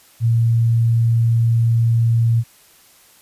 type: tone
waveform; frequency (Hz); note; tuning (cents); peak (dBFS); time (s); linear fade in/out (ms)
sine; 115.7; A#2; -13; -12; 0.2-2.44; 50
effects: white hiss -50 dBFS RMS until 3.21 s + resampled to 32000 Hz